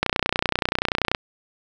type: click train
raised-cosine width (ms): 0.3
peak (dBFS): -3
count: 35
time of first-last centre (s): 0.03-1.148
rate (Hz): 30.4
effects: none